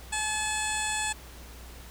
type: tone with low-pass filter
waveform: 15% pulse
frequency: 859 Hz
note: A5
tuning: 42 cents flat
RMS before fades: -30 dBFS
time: 0.12-1.13 s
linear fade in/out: 10 ms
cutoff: 8000 Hz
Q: 4
effects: added 60 Hz sine -45 dBFS peak until 1.9 s + pink hiss -49 dBFS RMS until 1.9 s